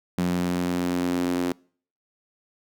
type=tone with high-pass filter sweep; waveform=sawtooth; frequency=88.7 Hz; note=F2; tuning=27 cents sharp; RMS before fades=-25 dBFS; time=0.18-1.52 s; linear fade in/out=0 ms; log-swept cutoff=190 to 290 Hz; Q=3.5; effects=noise-tail reverb RT60 0.5 s tail -26 dB re dry